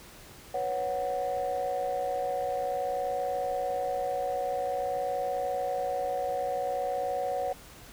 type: chord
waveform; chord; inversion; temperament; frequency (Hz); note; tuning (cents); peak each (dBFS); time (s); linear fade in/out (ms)
sine; B suspended second; none; equal; 493.9 / 554.4 / 740; B4 / C#5 / F#5; 0 / 0 / 0; -34 / -31 / -30; 0.54-7.53; 5
effects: tanh soft clip ceiling -22 dBFS + pink hiss -50 dBFS RMS until 7.92 s